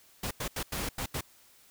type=noise bursts at uneven times; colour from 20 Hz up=pink; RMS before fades=-34 dBFS; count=6; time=0.23-0.31 / 0.4-0.48 / 0.56-0.63 / 0.72-0.89 / 0.98-1.06 / 1.14-1.21 s; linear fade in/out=5 ms; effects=white hiss -60 dBFS RMS until 1.7 s